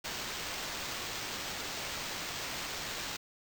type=noise with sample-and-hold; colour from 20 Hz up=blue; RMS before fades=-39 dBFS; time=0.04-3.17 s; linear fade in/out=10 ms; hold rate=11025 Hz; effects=none